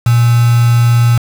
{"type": "tone with quantisation", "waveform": "sine", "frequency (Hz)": 118.5, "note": "A#2", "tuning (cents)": 29, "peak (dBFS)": -6, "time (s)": [0.06, 1.18], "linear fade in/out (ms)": 5, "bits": 3, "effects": []}